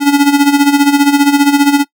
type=tone with tremolo; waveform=square; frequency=284.6 Hz; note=C#4; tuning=46 cents sharp; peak=-4 dBFS; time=0-1.85 s; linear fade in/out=50 ms; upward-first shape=sine; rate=15 Hz; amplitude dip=70%; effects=noise-tail reverb RT60 0.1 s tail -22 dB re dry